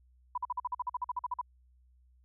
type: tone bursts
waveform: sine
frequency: 987.8 Hz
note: B5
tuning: in tune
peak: -30 dBFS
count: 15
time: 0.35-1.414 s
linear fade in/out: 5 ms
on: 28 ms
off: 46 ms
effects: added 62 Hz sine -61 dBFS peak until 2.24 s